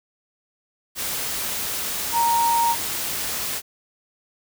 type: tone in noise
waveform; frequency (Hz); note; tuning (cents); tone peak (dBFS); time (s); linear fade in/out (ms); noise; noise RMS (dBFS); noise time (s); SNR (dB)
sine; 932.3; A#5; 0; -17; 2.12-2.76; 50; white; -27; 0.95-3.62; +7
effects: none